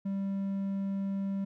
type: tone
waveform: triangle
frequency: 196 Hz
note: G3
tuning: in tune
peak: -28 dBFS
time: 0.05-1.45 s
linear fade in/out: 10 ms
effects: none